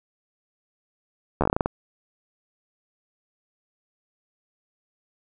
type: slowing click train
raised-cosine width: 1 ms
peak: -7 dBFS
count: 10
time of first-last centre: 1.41-1.66 s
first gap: 12 ms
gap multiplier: 1.2
effects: none